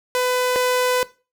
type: tone pair in turn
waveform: sawtooth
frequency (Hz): 501 / 501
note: B4 / B4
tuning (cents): +25 / +25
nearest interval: unison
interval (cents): 0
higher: neither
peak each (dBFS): -14 / -13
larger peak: second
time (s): 0.15-0.56 / 0.56-1.03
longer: second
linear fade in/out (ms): 0
effects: noise-tail reverb RT60 0.3 s tail -18 dB re dry